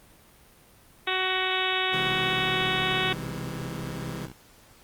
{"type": "harmonic tone", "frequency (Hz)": 373.6, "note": "F#4", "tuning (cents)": 17, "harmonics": [1, 2, 3, 4, 5, 6, 7, 8, 9, 10], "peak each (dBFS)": [-33, -33, -33, -33, -33, -33, -33, -33, -33, -33], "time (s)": [1.07, 3.13], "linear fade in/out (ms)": 5}
{"type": "chord", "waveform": "sawtooth", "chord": "C augmented", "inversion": "none", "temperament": "just", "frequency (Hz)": [130.81, 163.52, 204.4], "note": ["C3", "E3", "G#3"], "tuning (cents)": [0, -14, -27], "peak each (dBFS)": [-32, -32, -36], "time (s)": [1.92, 4.27], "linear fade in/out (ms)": 20}
{"type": "tone with pitch glide", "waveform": "10% pulse", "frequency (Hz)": [61.8, 63.17], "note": ["B1", "B1"], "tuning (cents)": [2, 40], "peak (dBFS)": -33, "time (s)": [2.04, 4.32], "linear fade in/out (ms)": 0, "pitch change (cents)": 38, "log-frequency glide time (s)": [2.71, 3.86]}
{"effects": ["pink hiss -55 dBFS RMS until 4.83 s", "Opus 32 kbps"]}